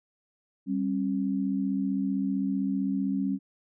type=tone pair together; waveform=sine; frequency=195.45 / 271 Hz; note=G3 / C#4; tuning=-5 / -39 cents; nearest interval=tritone; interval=566 cents; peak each=-28 dBFS; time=0.66-3.39 s; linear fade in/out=50 ms; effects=none